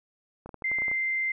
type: clicks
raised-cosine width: 1 ms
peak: -27 dBFS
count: 9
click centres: 0.46 / 0.492 / 0.543 / 0.622 / 0.716 / 0.786 / 0.82 / 0.882 / 0.915 s
type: tone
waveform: sine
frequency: 2085 Hz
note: C7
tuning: 7 cents flat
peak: -25 dBFS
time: 0.64-1.32 s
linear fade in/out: 5 ms
effects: none